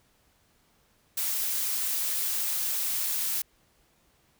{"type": "noise", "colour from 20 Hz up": "blue", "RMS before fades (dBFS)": -29, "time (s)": [1.17, 3.42], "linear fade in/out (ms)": 5, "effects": ["pink hiss -66 dBFS RMS until 4.39 s"]}